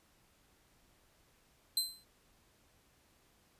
sawtooth tone with exponential decay, 4092 Hz, C8, 39 cents flat, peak -24 dBFS, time 1.77-2.04 s, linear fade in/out 2 ms, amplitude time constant 58 ms, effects pink hiss -69 dBFS RMS until 3.59 s + resampled to 32000 Hz

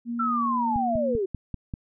sine tone, 236.1 Hz, A#3, 22 cents sharp, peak -27 dBFS, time 0.05-1.19 s, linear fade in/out 50 ms
sine linear sweep, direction down, 1358 to 364.3 Hz, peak -23 dBFS, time 0.19-1.26 s, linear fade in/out 10 ms
click train, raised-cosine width 5 ms, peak -19 dBFS, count 6, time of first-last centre 0.76-1.738 s, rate 5.11 Hz
effects none

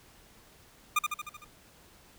25% pulse tone with echo, 1210 Hz, D#6, 49 cents flat, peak -19 dBFS, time 0.96-0.99 s, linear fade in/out 5 ms, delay 76 ms, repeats 6, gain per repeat -4 dB, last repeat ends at 1.446 s, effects pink hiss -58 dBFS RMS until 2.18 s

